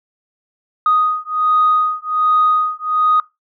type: beating tone pair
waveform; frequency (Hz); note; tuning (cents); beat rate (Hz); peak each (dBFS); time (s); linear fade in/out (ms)
sine; 1244.5 / 1245.8; D#6 / D#6; 0 / +2; 1.3; -15; 0.86-3.2; 2
effects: noise-tail reverb RT60 0.2 s tail -20 dB re dry + tanh soft clip ceiling -5 dBFS